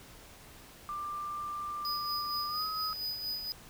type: tone with pitch glide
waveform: sine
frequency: 1186 to 1271.1 Hz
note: D6 to D#6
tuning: +17 to +37 cents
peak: -35 dBFS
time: 0.89-2.93 s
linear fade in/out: 0 ms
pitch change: +120 cents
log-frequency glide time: 2.47-2.65 s
type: tone with tremolo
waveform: square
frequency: 4976 Hz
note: D#8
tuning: 1 cent flat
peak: -33 dBFS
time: 1.85-3.52 s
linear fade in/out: 0 ms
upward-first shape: sine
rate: 4.3 Hz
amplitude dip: 50%
effects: pink hiss -53 dBFS RMS until 3.69 s